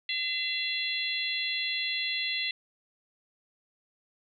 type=harmonic tone; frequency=680 Hz; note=F5; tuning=46 cents flat; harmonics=3 / 4 / 5 / 6; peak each=-34 / -34 / -34 / -34 dBFS; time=0.09-2.51 s; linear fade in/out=2 ms; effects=none